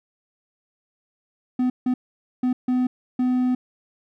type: tone bursts at uneven times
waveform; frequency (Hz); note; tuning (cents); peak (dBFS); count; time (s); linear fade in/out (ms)
triangle; 251.8; B3; +34; -16; 5; 1.59-1.7 / 1.86-1.94 / 2.43-2.53 / 2.68-2.87 / 3.19-3.55; 5
effects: none